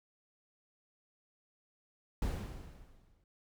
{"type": "noise with exponential decay", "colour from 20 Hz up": "brown", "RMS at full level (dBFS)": -32, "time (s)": [2.22, 3.24], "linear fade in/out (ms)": 2, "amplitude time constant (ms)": 220, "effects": []}